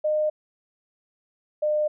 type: tone pair in turn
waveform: sine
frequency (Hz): 611 / 604.3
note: D#5 / D5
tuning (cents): -32 / +49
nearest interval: unison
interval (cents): 19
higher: first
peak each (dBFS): -20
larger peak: neither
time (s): 0.04-0.3 / 1.62-1.88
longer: neither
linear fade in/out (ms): 10
effects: none